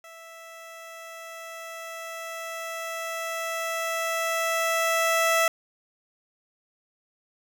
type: tone with level ramp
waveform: 15% pulse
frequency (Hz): 659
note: E5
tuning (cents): -1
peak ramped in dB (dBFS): -38 to -13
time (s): 0.04-5.48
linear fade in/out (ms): 2
effects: none